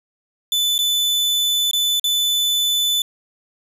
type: tone with dropouts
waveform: 40% pulse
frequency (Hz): 3500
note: A7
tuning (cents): -10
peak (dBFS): -15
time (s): 0.52-3.02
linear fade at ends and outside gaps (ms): 2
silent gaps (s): 0.781-0.789 / 1.712-1.732 / 1.997-2.041
effects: 7-bit